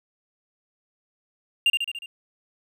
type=tone with echo; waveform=triangle; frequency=2794 Hz; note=F7; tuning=in tune; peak=-14 dBFS; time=1.66-1.7 s; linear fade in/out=2 ms; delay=72 ms; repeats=5; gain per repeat=-4 dB; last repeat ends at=2.06 s; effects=none